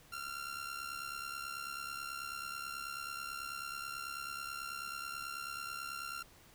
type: tone with amplitude modulation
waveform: sawtooth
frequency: 1378 Hz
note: F6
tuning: 24 cents flat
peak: -34 dBFS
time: 0.12-6.23 s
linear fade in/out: 10 ms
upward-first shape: sine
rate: 69.2 Hz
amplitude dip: 70%
effects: pink hiss -61 dBFS RMS until 6.54 s